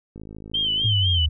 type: click train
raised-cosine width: 3 ms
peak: -26 dBFS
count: 38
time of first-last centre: 0.16-0.854 s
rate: 53.3 Hz
type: tone with vibrato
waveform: sine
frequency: 3095 Hz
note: G7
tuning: 23 cents flat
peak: -20 dBFS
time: 0.54-1.26 s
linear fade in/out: 5 ms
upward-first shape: sine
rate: 4 Hz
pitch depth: 76 cents each way
type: linear sweep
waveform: sine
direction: down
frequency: 111.1 to 74.9 Hz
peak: -19 dBFS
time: 0.84-1.29 s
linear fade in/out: 10 ms
effects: none